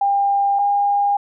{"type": "tone pair in turn", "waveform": "sine", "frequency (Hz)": [800, 809.3], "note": ["G5", "G#5"], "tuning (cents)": [35, -45], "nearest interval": "unison", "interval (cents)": 20, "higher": "second", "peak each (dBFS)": -14, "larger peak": "neither", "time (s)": [[0.01, 0.59], [0.59, 1.17]], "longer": "neither", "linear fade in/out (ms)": 5, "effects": []}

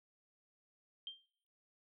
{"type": "tone with exponential decay", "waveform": "sine", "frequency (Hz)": 3169, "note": "G7", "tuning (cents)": 18, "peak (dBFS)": -39, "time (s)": [1.07, 1.26], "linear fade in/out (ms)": 1, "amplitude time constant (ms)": 41, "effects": ["noise-tail reverb RT60 0.6 s tail -22 dB re dry"]}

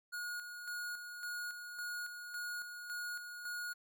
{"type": "tone with tremolo", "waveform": "square", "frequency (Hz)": 1443, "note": "F#6", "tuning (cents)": -44, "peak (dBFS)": -40, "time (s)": [0.12, 3.74], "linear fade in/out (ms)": 20, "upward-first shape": "square", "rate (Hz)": 1.8, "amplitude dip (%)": 50, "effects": []}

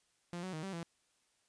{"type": "tone with pitch steps", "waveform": "sawtooth", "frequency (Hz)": [173.9, 186.3, 156.8, 193.4, 168.3], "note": ["F3", "F#3", "D#3", "G3", "E3"], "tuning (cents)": [-7, 12, 14, -23, 36], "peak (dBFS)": -36, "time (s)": [0.33, 0.83], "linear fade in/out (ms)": 0, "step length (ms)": 100, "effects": ["white hiss -75 dBFS RMS until 1.48 s", "resampled to 22050 Hz"]}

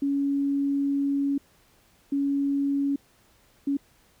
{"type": "tone bursts at uneven times", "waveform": "sine", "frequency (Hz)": 279.9, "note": "C#4", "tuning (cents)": 17, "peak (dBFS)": -22, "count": 3, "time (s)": [[0.02, 1.38], [2.12, 2.96], [3.67, 3.77]], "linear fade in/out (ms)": 5, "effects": ["pink hiss -61 dBFS RMS until 4.2 s"]}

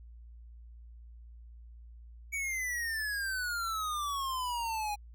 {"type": "exponential sweep", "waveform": "square", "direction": "down", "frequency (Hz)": [2275, 818], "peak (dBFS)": -33, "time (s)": [2.32, 4.96], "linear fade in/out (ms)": 20, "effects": ["added 58 Hz sine -48 dBFS peak until 5.14 s"]}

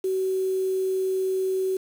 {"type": "tone with quantisation", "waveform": "sine", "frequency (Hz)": 377.9, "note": "F#4", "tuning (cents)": 37, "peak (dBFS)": -22, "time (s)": [0.04, 1.77], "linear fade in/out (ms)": 5, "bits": 7, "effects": []}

